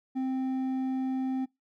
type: tone with hard clipping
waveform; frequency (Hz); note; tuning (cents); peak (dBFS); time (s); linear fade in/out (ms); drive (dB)
sine; 261.6; C4; 0; -29; 0.15-1.46; 20; 5
effects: noise-tail reverb RT60 0.2 s tail -23 dB re dry